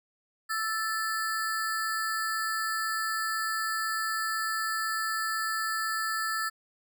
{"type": "ring-modulated tone", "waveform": "square", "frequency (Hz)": 1536, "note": "G6", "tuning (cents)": -36, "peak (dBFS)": -26, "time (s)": [0.49, 6.5], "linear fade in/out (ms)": 20, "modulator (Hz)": 214, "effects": []}